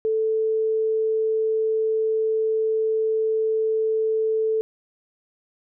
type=tone; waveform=sine; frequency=440 Hz; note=A4; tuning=in tune; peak=-19 dBFS; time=0.05-4.61 s; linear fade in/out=0 ms; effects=none